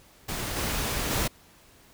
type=noise with level steps; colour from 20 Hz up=pink; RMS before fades=-32 / -29 / -27 dBFS; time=0.28-1.28 s; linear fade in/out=10 ms; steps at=0.56 / 1.1 s; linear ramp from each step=10 ms; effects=pink hiss -56 dBFS RMS until 1.93 s